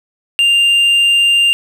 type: tone with hard clipping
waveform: sine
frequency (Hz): 2794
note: F7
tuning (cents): 0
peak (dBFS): -9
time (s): 0.39-1.53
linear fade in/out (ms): 0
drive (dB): 3
effects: none